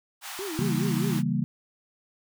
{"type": "high-pass noise", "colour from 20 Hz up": "pink", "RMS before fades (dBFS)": -38, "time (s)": [0.21, 1.23], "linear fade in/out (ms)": 50, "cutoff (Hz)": 760, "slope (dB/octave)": 48}
{"type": "tone with vibrato", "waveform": "sine", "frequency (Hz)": 355.9, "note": "F4", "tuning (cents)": 33, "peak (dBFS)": -32, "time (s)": [0.39, 1.19], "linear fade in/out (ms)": 0, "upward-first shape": "sine", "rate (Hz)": 4.8, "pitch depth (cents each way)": 240}
{"type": "chord", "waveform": "sine", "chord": "C# diminished seventh", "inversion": "none", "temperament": "equal", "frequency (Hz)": [138.59, 164.81, 196, 233.1], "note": ["C#3", "E3", "G3", "Bb3"], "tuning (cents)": [0, 0, 0, 0], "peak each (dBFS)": -29, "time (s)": [0.59, 1.44], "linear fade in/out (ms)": 0}
{"effects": []}